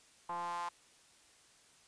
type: ring-modulated tone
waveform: square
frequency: 86.7 Hz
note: F2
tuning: 12 cents flat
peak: -35 dBFS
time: 0.29-0.69 s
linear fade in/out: 5 ms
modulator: 953 Hz
effects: white hiss -64 dBFS RMS until 1.87 s + resampled to 22050 Hz